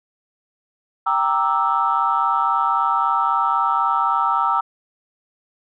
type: chord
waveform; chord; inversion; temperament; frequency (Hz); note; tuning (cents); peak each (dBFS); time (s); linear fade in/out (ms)
sine; E half-diminished seventh; first; equal; 784 / 932.3 / 1174.7 / 1318.5; G5 / Bb5 / D6 / E6; 0 / 0 / 0 / 0; -23 / -21 / -23 / -19; 1.06-4.61; 10
effects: tanh soft clip ceiling -6 dBFS